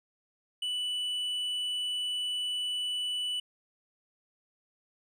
sine tone with tanh clipping, 2970 Hz, F#7, 6 cents sharp, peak -31 dBFS, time 0.62-3.4 s, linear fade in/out 5 ms, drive 5 dB, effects none

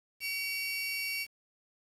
30% pulse tone pair together, 2269 / 2742 Hz, C#7 / F7, +40 / -32 cents, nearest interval minor third, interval 328 cents, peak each -32 / -35 dBFS, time 0.2-1.27 s, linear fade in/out 50 ms, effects resampled to 32000 Hz + 9-bit

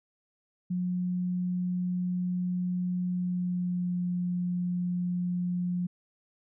sine tone with pitch glide, 180 to 177.93 Hz, F#3 to F3, -47 to +33 cents, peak -27 dBFS, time 0.7-5.87 s, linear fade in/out 10 ms, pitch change -20 cents, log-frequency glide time 3.09-3.99 s, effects none

